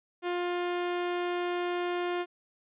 sawtooth tone, 353.1 Hz, F4, 19 cents sharp, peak -25 dBFS, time 0.22-2.26 s, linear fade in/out 50 ms, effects resampled to 8000 Hz

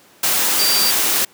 sine tone in noise, 4699 Hz, D8, in tune, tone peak -17 dBFS, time 0.59-0.91 s, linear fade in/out 5 ms, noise white, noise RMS -17 dBFS, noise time 0.23-1.25 s, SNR -3 dB, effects pink hiss -49 dBFS RMS until 1.33 s + high-pass 200 Hz 12 dB/octave

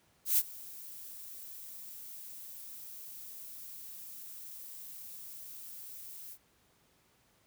violet noise with ADSR envelope, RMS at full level -25 dBFS, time 0.25-6.38 s, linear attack 130 ms, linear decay 42 ms, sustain -22 dB, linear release 60 ms, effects pink hiss -69 dBFS RMS until 7.46 s + high-pass 60 Hz 12 dB/octave

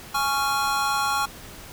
square chord, Db major, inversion second, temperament just, 831.5 / 1108.7 / 1385.9 Hz, Ab5 / Db6 / F6, +2 / 0 / -14 cents, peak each -27 dBFS, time 0.14-1.26 s, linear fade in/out 10 ms, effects pink hiss -42 dBFS RMS until 1.72 s

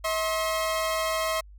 sawtooth tone pair together, 642 / 1065.5 Hz, E5 / C6, -46 / +31 cents, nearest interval major sixth, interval 877 cents, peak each -23 / -26 dBFS, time 0.04-1.41 s, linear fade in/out 10 ms, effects added 50 Hz sine -45 dBFS peak until 1.58 s

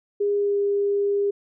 sine tone with pitch glide, 407.6 to 403.6 Hz, G#4 to G#4, -32 to -49 cents, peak -19 dBFS, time 0.2-1.31 s, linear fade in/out 10 ms, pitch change -17 cents, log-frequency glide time 0.35-0.58 s, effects none

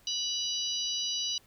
harmonic tone with a mistuned harmonic, 981 Hz, B5, 12 cents flat, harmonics 3 / 4 / 5 / 6, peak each -34 / -35 / -36 / -37 dBFS, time 0.07-1.38 s, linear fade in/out 2 ms, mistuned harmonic 5, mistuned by -30 cents, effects pink hiss -62 dBFS RMS until 1.46 s

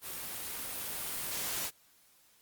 white noise with level ramp, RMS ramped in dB -41 to -35 dBFS, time 0.01-1.71 s, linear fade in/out 50 ms, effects white hiss -65 dBFS RMS until 2.41 s + Opus 32 kbps

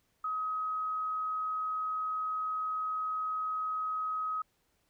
sine tone, 1267 Hz, D#6, 31 cents sharp, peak -31 dBFS, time 0.24-4.42 s, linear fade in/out 5 ms, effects pink hiss -74 dBFS RMS until 4.89 s

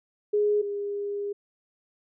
sine tone pair in turn, 416.1 / 406.4 Hz, G#4 / G#4, +3 / -38 cents, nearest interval unison, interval 41 cents, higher first, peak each -20 / -28 dBFS, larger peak first, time 0.33-0.62 / 0.62-1.33 s, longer second, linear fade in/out 10 ms, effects none

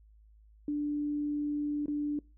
sine tone with dropouts, 293.7 Hz, D4, in tune, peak -29 dBFS, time 0.68-2.19 s, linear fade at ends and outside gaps 2 ms, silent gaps 1.859-1.881 s, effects noise-tail reverb RT60 0.3 s tail -24 dB re dry + added 53 Hz sine -56 dBFS peak until 2.37 s

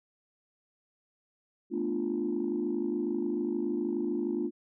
sine chord, B half-diminished seventh, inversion third, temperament equal with one note detuned, 220 / 246.9 / 296.7 / 349.2 Hz, A3 / B3 / D4 / F4, 0 / 0 / +18 / 0 cents, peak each -35 / -35 / -33 / -31 dBFS, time 1.7-4.51 s, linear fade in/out 50 ms, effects tanh soft clip ceiling -21 dBFS

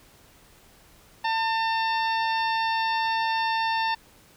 harmonic tone, 899 Hz, A5, 37 cents sharp, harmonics 1 / 2 / 3 / 4 / 5 / 6, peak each -24 / -30 / -34 / -36 / -38 / -40 dBFS, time 1.24-3.95 s, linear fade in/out 10 ms, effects pink hiss -55 dBFS RMS until 4.36 s

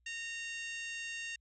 harmonic tone, 922 Hz, A#5, 19 cents flat, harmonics 2 / 3 / 4 / 5 / 6 / 7 / 8 / 9, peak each -43 / -42 / -51 / -55 / -56 / -51 / -56 / -60 dBFS, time 0.06-1.36 s, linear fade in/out 5 ms, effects added 60 Hz sine -70 dBFS peak until 1.4 s

